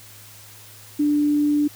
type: tone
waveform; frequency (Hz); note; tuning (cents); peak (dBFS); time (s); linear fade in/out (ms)
sine; 294.3; D4; +4; -16; 0.99-1.68; 10
effects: added 105 Hz sine -49 dBFS peak until 1.75 s + white hiss -45 dBFS RMS until 1.75 s